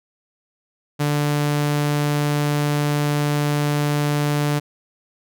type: tone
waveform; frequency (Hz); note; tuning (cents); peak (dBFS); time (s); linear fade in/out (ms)
sawtooth; 146.83; D3; 0; -14; 0.99-4.6; 20
effects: none